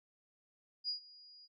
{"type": "tone with ADSR envelope", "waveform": "sine", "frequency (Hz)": 4880, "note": "D#8", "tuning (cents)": -34, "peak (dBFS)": -33, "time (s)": [0.84, 1.48], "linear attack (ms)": 46, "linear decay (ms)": 110, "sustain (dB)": -22, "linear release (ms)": 36, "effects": []}